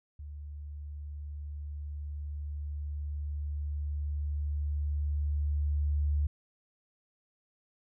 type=tone with level ramp; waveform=sine; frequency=73.42 Hz; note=D2; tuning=in tune; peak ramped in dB=-40 to -25 dBFS; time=0.19-6.27 s; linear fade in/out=5 ms; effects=none